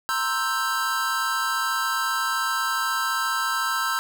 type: chord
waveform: square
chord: C dominant seventh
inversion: third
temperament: equal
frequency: 932.3 / 1046.5 / 1318.5 / 1568 Hz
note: Bb5 / C6 / E6 / G6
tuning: 0 / 0 / 0 / 0 cents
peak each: -33 / -31 / -27 / -28 dBFS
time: 0.09-3.99 s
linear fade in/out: 0 ms
effects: none